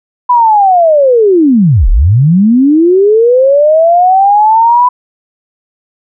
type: linear two-way sweep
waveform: sine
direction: down then up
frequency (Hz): 1000 to 30.64 to 1000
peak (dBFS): -3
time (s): 0.29-4.89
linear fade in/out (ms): 10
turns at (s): 1.89
effects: none